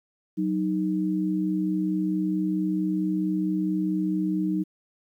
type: tone pair together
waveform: sine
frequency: 186.29 / 310.8 Hz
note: F#3 / D#4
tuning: +12 / -2 cents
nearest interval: major sixth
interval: 886 cents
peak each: -26 / -25 dBFS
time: 0.37-4.64 s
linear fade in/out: 20 ms
effects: 10-bit